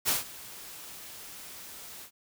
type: noise with ADSR envelope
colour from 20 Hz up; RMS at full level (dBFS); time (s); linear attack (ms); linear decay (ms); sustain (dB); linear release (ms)
white; -25; 0.05-2.11; 36; 150; -20; 78
effects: none